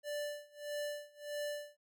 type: tone with tremolo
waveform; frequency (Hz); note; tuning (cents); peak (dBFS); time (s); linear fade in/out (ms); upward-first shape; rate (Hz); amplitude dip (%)
square; 587.3; D5; 0; -37; 0.03-1.77; 50; sine; 1.6; 95
effects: none